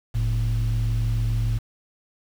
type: tone pair together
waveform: sine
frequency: 45.88 / 112.9 Hz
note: F#1 / A2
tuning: -14 / +45 cents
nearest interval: octave + major third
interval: 1559 cents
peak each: -22 / -20 dBFS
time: 0.14-1.59 s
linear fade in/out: 20 ms
effects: tanh soft clip ceiling -17 dBFS + 7-bit